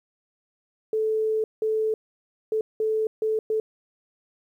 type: tone bursts at uneven times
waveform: sine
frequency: 436.8 Hz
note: A4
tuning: 13 cents flat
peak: -21 dBFS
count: 6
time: 0.93-1.44 / 1.62-1.94 / 2.52-2.61 / 2.8-3.07 / 3.22-3.39 / 3.5-3.6 s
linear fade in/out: 2 ms
effects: 10-bit